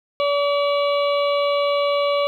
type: harmonic tone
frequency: 572 Hz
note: D5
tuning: 46 cents flat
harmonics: 1 / 2 / 4 / 5 / 6 / 7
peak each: -18 / -24 / -30 / -32 / -34 / -35 dBFS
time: 0.2-2.27 s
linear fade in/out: 0 ms
effects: 9-bit

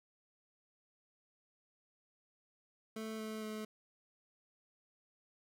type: tone with pitch steps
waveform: 25% pulse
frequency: 220 / 217.9 / 215.7 Hz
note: A3 / A3 / A3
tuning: 0 / -17 / -34 cents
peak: -37 dBFS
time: 2.96-3.65 s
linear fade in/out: 5 ms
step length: 230 ms
effects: none

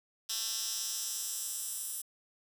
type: tone with high-pass filter sweep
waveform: 10% pulse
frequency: 223 Hz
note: A3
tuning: 23 cents sharp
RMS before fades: -37 dBFS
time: 0.29-2.02 s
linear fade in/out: 10 ms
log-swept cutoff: 4700 to 9600 Hz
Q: 1.8
effects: none

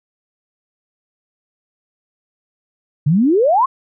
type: exponential sweep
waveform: sine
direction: up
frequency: 136.3 to 1115 Hz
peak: -10 dBFS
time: 3.06-3.66 s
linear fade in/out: 10 ms
effects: none

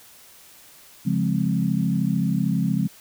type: chord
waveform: sine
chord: Db major seventh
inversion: none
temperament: equal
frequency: 138.59 / 174.61 / 207.7 / 261.6 Hz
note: Db3 / F3 / Ab3 / C4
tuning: 0 / 0 / 0 / 0 cents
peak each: -26 / -23 / -24 / -28 dBFS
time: 1.05-2.88 s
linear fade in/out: 20 ms
effects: white hiss -49 dBFS RMS until 3 s

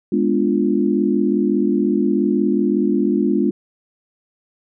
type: chord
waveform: sine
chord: G# diminished seventh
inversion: none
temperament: equal with one note detuned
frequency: 207.7 / 246.9 / 292.6 / 349.2 Hz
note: G#3 / B3 / D4 / F4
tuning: 0 / 0 / -6 / 0 cents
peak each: -19 / -21 / -20 / -20 dBFS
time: 0.12-3.51 s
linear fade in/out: 5 ms
effects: none

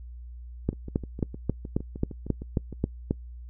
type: two click trains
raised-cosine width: 3 ms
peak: -11 / -24 dBFS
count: 10 / 14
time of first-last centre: 0.69-3.109 / 0.73-2.727 s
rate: 3.72 / 6.51 Hz
effects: noise-tail reverb RT60 0.1 s tail -24 dB re dry + added 60 Hz sine -39 dBFS peak until 3.49 s

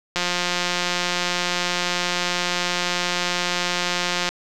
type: click train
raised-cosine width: 0.2 ms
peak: -5 dBFS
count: 732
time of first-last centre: 0.16-4.29 s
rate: 177 Hz
effects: none

